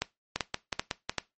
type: two click trains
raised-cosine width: 0.2 ms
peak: -10 / -11 dBFS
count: 4 / 5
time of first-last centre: 0.02-1.183 / 0.36-1.095 s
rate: 2.58 / 5.44 Hz
effects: noise-tail reverb RT60 0.2 s tail -19 dB re dry + MP3 32 kbps